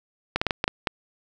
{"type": "clicks", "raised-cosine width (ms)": 0.3, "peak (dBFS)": -6, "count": 7, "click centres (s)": [0.36, 0.415, 0.467, 0.508, 0.641, 0.679, 0.872], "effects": []}